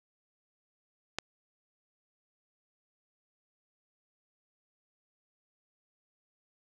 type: click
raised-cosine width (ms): 0.2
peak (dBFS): -14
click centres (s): 1.186
effects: none